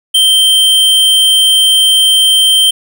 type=tone; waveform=square; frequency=3132 Hz; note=G7; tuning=2 cents flat; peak=-6 dBFS; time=0.14-2.71 s; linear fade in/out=10 ms; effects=none